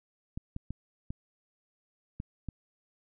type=clicks; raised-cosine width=5 ms; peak=-24 dBFS; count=6; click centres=0.375 / 0.564 / 0.706 / 1.105 / 2.201 / 2.487 s; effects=none